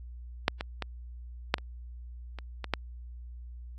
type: clicks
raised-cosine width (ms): 0.3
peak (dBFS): -6 / -17 / -16 / -6 / -26 / -25 / -19 / -10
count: 8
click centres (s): 0.481 / 0.609 / 0.823 / 1.541 / 1.583 / 2.387 / 2.643 / 2.737
effects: added 60 Hz sine -41 dBFS peak until 3.78 s + AAC 32 kbps